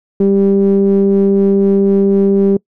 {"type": "ring-modulated tone", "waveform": "triangle", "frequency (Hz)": 98, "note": "G2", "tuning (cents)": 0, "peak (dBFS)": -3, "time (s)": [0.2, 2.57], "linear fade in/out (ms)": 5, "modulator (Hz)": 296, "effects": ["noise-tail reverb RT60 0.1 s tail -25 dB re dry"]}